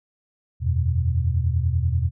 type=chord; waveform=sine; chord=E suspended second; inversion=none; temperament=just; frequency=82.41 / 92.71 / 123.61 Hz; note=E2 / F#2 / B2; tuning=0 / +4 / +2 cents; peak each=-21 / -25 / -24 dBFS; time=0.6-2.11 s; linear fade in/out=50 ms; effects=none